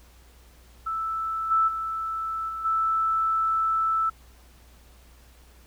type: tone with level steps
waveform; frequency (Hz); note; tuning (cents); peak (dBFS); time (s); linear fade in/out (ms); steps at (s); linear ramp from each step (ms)
sine; 1318.5; E6; 0; -26 / -18 / -27 / -30 / -21; 0.86-4.1; 10; 1.5 / 1.67 / 2.48 / 2.64; 20
effects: added 60 Hz sine -51 dBFS peak until 5.66 s + pink hiss -57 dBFS RMS until 5.66 s